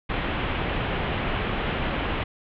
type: low-pass noise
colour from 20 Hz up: pink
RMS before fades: -27 dBFS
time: 0.09-2.24 s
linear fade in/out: 10 ms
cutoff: 3300 Hz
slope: 48 dB/octave
effects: none